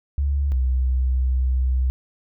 sine tone pair in turn, 70.4 / 63.94 Hz, C#2 / C2, +27 / -39 cents, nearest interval major second, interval 166 cents, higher first, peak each -18 / -17 dBFS, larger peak second, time 0.18-0.52 / 0.52-1.9 s, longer second, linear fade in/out 0 ms, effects none

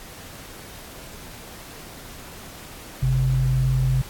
sine tone pair together, 48.96 / 130.81 Hz, G1 / C3, -1 / 0 cents, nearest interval octave + perfect fourth, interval 1701 cents, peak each -24 / -18 dBFS, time 3.02-4.02 s, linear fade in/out 10 ms, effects pink hiss -41 dBFS RMS until 4.09 s + AAC 64 kbps

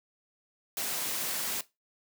white noise, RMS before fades -33 dBFS, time 0.77-1.61 s, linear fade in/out 2 ms, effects noise-tail reverb RT60 0.2 s tail -17 dB re dry + high-pass 150 Hz 12 dB/octave

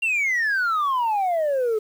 sine exponential sweep, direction down, 2790 to 421 Hz, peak -17 dBFS, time 0.02-1.79 s, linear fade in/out 10 ms, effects tanh soft clip ceiling -18 dBFS + 8-bit

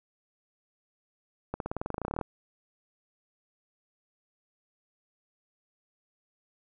accelerating click train, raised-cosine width 1 ms, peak -18 dBFS, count 18, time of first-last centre 1.54-2.212 s, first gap 62 ms, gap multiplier 0.94, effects none

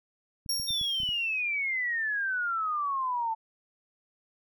clicks, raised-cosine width 5 ms, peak -32 dBFS, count 7, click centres 0.462 / 0.598 / 0.706 / 0.813 / 1.002 / 1.033 / 1.09 s
sawtooth tone with exponential decay, 5560 Hz, F8, 9 cents flat, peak -23 dBFS, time 0.49-1.41 s, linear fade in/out 5 ms, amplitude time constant 200 ms
sine exponential sweep, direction down, 3672 to 880 Hz, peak -27 dBFS, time 0.67-3.35 s, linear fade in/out 20 ms
effects none

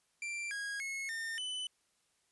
45% pulse tone with pitch steps, 2358 / 1642 / 2179 / 1815 / 3007 Hz, D7 / G#6 / C#7 / A#6 / F#7, +6 / -20 / -30 / -47 / +27 cents, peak -37 dBFS, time 0.22-1.67 s, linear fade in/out 2 ms, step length 290 ms, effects white hiss -75 dBFS RMS until 2.31 s + resampled to 24000 Hz

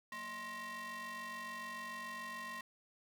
45% pulse ring-modulated tone, 413.3 Hz, G#4, 8 cents flat, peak -40 dBFS, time 0.12-2.61 s, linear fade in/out 2 ms, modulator 1470 Hz, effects none

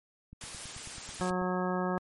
click train, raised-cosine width 5 ms, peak -35 dBFS, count 11, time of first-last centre 0.33-1.417 s, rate 9.2 Hz
white noise, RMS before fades -42 dBFS, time 0.41-1.3 s, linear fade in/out 2 ms
harmonic tone, 182.5 Hz, F#3, 24 cents flat, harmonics 1 / 2 / 3 / 4 / 5 / 6 / 7 / 9, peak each -32 / -35 / -37 / -38 / -39 / -40 / -40 / -42 dBFS, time 1.21-1.98 s, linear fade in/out 0 ms
effects MP3 48 kbps

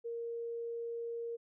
sine tone, 466.2 Hz, A#4, in tune, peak -37 dBFS, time 0.04-1.37 s, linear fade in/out 20 ms, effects none

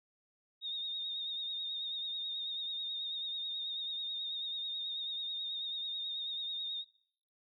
sine tone with vibrato, 3700 Hz, A#7, 14 cents flat, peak -36 dBFS, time 0.61-6.85 s, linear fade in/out 50 ms, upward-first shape sine, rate 9.2 Hz, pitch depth 41 cents each way, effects noise-tail reverb RT60 0.7 s tail -25 dB re dry

